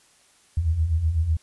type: beating tone pair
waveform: sine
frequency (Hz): 74.8 / 82.8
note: D2 / E2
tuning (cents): +32 / +8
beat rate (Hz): 8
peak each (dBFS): -27 / -20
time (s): 0.57-1.37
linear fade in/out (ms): 5
effects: white hiss -58 dBFS RMS until 1.42 s + resampled to 24000 Hz